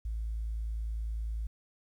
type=tone; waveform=sine; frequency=55 Hz; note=A1; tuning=in tune; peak=-31 dBFS; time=0.05-1.47 s; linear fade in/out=5 ms; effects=tanh soft clip ceiling -28 dBFS + 11-bit